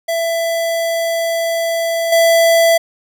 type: tone with level steps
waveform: square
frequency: 666 Hz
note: E5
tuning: 18 cents sharp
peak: -16 / -9 dBFS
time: 0.08-2.78 s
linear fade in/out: 10 ms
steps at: 2.12 s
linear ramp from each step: 5 ms
effects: none